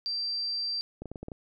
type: tone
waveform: sine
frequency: 4700 Hz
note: D8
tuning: 1 cent sharp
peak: -29 dBFS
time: 0.06-0.81 s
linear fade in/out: 0 ms
type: clicks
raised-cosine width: 2 ms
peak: -25 dBFS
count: 7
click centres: 1.02 / 1.057 / 1.116 / 1.158 / 1.23 / 1.284 / 1.318 s
effects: none